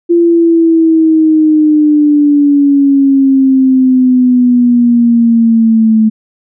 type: exponential sweep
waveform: sine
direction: down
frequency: 344 to 217.8 Hz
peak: -4 dBFS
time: 0.09-6.1 s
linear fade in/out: 20 ms
effects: none